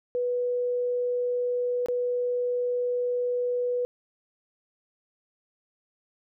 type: tone with dropouts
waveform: sine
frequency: 491.1 Hz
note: B4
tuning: 10 cents flat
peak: -24 dBFS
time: 0.15-3.85 s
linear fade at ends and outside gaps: 0 ms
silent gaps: 1.86-1.885 s
effects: none